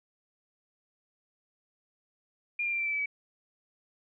sine tone with pitch steps, 2411 / 2389 / 2367 / 2345 / 2323 / 2302 / 2281 Hz, D7 / D7 / D7 / D7 / D7 / D7 / C#7, +45 / +29 / +13 / -3 / -20 / -35 / +49 cents, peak -28 dBFS, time 2.59-3.059 s, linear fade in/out 5 ms, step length 67 ms, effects none

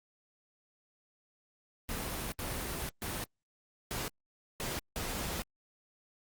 pink noise bursts at uneven times, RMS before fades -37 dBFS, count 6, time 1.89-2.32 / 2.39-2.89 / 3.02-3.24 / 3.91-4.08 / 4.6-4.79 / 4.96-5.42 s, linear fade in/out 0 ms, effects Opus 24 kbps

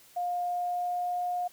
sine tone with pitch glide, 709 to 714.3 Hz, F5 to F5, +26 to +39 cents, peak -28 dBFS, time 0.16-1.48 s, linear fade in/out 10 ms, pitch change +13 cents, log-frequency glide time 0.44-1.25 s, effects white hiss -57 dBFS RMS until 1.52 s

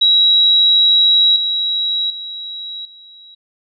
sine tone with level steps, 3869 Hz, B7, 36 cents flat, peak -8 / -15 / -25 / -38 dBFS, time 0.01-3.35 s, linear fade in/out 10 ms, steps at 1.36 / 2.1 / 2.85 s, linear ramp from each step 2 ms, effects none

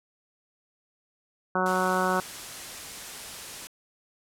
harmonic tone, 185 Hz, F#3, in tune, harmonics 1 / 2 / 3 / 4 / 5 / 6 / 7 / 8, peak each -31 / -31 / -31 / -31 / -31 / -31 / -31 / -31 dBFS, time 1.55-2.2 s, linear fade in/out 2 ms
white noise, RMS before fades -39 dBFS, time 1.66-3.67 s, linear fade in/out 0 ms
effects low-pass 11000 Hz 12 dB/octave

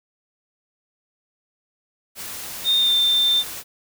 white noise, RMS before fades -33 dBFS, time 2.15-3.64 s, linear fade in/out 50 ms
sine tone with pitch glide, 3654 to 3581 Hz, A#7 to A7, -35 to +30 cents, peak -15 dBFS, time 2.64-3.44 s, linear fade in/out 50 ms, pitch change -35 cents, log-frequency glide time 2.78-2.94 s
effects none

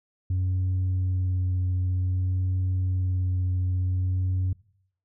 sine tone with vibrato, 92 Hz, F#2, 9 cents flat, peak -20 dBFS, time 0.3-4.53 s, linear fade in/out 5 ms, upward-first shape sine, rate 0.54 Hz, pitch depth 12 cents each way, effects noise-tail reverb RT60 0.7 s tail -24 dB re dry + tanh soft clip ceiling -21 dBFS

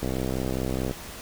click train, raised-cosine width 2 ms, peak -15 dBFS, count 58, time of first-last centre 0.03-0.911 s, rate 64.7 Hz, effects pink hiss -40 dBFS RMS until 1.21 s

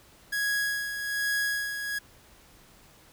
45% pulse tone with tremolo, 1661.2 Hz, G#6, in tune, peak -25 dBFS, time 0.32-1.99 s, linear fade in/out 10 ms, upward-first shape sine, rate 1.2 Hz, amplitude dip 55%, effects pink hiss -56 dBFS RMS until 3.12 s

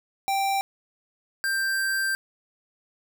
square tone pair in turn, 784 / 1575.3 Hz, G5 / G6, 0 / +8 cents, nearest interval octave, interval 1208 cents, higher second, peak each -23 / -24 dBFS, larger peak first, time 0.28-0.61 / 1.44-2.15 s, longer second, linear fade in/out 0 ms, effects none

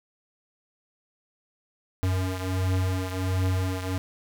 square beating tone pair, 92.7 / 94.1 Hz, F#2 / F#2, +4 / +30 cents, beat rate 1.4 Hz, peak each -26 / -31 dBFS, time 2.03-3.98 s, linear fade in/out 0 ms, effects none

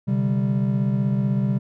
triangle chord, C suspended second, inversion none, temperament equal, 130.81 / 146.83 / 196 Hz, C3 / D3 / G3, 0 / 0 / 0 cents, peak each -20 / -26 / -20 dBFS, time 0.07-1.59 s, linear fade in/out 20 ms, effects none

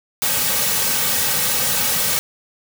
white noise with comb filter, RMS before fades -19 dBFS, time 0.22-2.19 s, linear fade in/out 0 ms, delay 2.9 ms, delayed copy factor -0.8, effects none

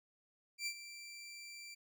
20% pulse tone with ADSR envelope, 2349 Hz, D7, in tune, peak -31 dBFS, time 0.58-1.75 s, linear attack 84 ms, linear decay 71 ms, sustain -13 dB, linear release 14 ms, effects none

